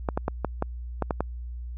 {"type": "clicks", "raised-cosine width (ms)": 1, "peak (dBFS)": -11, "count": 8, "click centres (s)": [0.088, 0.175, 0.281, 0.447, 0.624, 1.023, 1.108, 1.206], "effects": ["added 60 Hz sine -33 dBFS peak until 1.77 s"]}